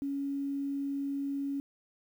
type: tone with quantisation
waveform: sine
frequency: 278.8 Hz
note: C#4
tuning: 10 cents sharp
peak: -31 dBFS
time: 0.02-1.6 s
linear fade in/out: 0 ms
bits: 10
effects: none